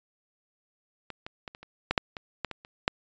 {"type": "clicks", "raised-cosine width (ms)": 0.3, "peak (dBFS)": [-22, -22, -22, -28, -30, -9, -6, -21, -13, -20, -30, -7], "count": 12, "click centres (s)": [1.103, 1.265, 1.478, 1.549, 1.63, 1.91, 1.978, 2.168, 2.447, 2.513, 2.649, 2.879], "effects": ["resampled to 16000 Hz"]}